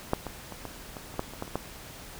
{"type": "clicks", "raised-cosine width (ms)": 1, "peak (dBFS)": [-10, -21, -25, -22, -24, -30, -14, -27, -18, -28, -14], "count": 11, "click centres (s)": [0.134, 0.267, 0.523, 0.653, 0.968, 1.141, 1.194, 1.336, 1.424, 1.478, 1.556], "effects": ["pink hiss -45 dBFS RMS until 2.19 s"]}